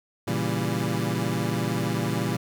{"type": "chord", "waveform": "25% pulse", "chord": "A# diminished seventh", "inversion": "none", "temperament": "equal", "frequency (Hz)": [116.54, 138.59, 164.81, 196], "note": ["A#2", "C#3", "E3", "G3"], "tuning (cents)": [0, 0, 0, 0], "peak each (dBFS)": [-25, -28, -26, -27], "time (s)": [0.27, 2.37], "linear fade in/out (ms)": 10, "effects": []}